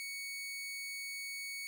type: tone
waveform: sawtooth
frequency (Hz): 2228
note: C#7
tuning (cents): +8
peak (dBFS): -37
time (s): 0-1.67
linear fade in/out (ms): 0
effects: 12-bit